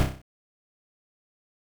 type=noise with echo; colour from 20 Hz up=brown; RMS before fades=-20 dBFS; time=0-0.03 s; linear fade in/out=0 ms; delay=31 ms; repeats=6; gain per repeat=-5 dB; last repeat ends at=0.216 s; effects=none